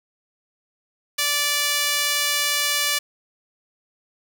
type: tone with high-pass filter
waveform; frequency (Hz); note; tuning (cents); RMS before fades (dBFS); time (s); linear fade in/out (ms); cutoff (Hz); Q
sawtooth; 583; D5; -13; -22; 1.18-2.99; 10; 2400; 0.75
effects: none